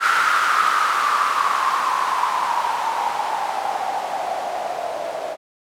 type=noise with low-pass filter sweep; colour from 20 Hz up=violet; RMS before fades=-21 dBFS; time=0-5.37 s; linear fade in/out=50 ms; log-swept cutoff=1400 to 630 Hz; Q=7.7; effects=none